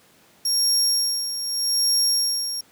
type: tone with tremolo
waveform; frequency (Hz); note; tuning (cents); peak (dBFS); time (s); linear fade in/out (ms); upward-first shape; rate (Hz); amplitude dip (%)
30% pulse; 5570; F8; -5; -13; 0.45-2.61; 5; sine; 0.82; 65
effects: pink hiss -55 dBFS RMS until 2.71 s + high-pass 150 Hz 12 dB/octave